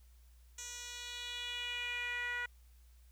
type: tone with band-pass filter sweep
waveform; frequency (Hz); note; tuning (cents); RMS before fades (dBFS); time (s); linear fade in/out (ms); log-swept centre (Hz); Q
10% pulse; 485.4; B4; -30; -41; 0.58-2.46; 5; 6200 to 1700; 3
effects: added 60 Hz sine -58 dBFS peak until 3.11 s + white hiss -72 dBFS RMS until 3.11 s